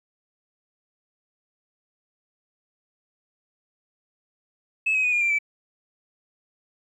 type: tone with pitch steps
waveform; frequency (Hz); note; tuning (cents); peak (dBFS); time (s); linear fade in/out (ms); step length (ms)
sine; 2596 / 2537 / 2479 / 2422 / 2367 / 2313; E7 / D#7 / D#7 / D#7 / D7 / D7; -27 / +33 / -7 / -47 / +13 / -27; -18; 4.86-5.388; 10; 88
effects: tanh soft clip ceiling -16 dBFS + 10-bit